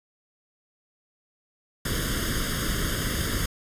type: noise with comb filter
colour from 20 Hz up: pink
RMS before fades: -27 dBFS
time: 1.85-3.46 s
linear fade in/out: 5 ms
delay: 0.6 ms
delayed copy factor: +0.9
effects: resampled to 32000 Hz